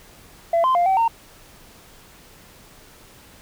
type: tone with pitch steps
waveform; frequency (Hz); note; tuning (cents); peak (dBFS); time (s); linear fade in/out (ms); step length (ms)
sine; 674 / 1038 / 699 / 766 / 916; E5 / C6 / F5 / G5 / A#5; +38 / -14 / +1 / -40 / -31; -13; 0.53-1.08; 5; 110
effects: tanh soft clip ceiling -13 dBFS + pink hiss -48 dBFS RMS until 3.41 s